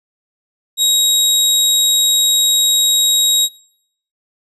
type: tone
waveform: 25% pulse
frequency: 3800 Hz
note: A#7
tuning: 33 cents sharp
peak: -7 dBFS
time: 0.77-3.49 s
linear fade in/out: 50 ms
effects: noise-tail reverb RT60 0.7 s tail -22 dB re dry + resampled to 32000 Hz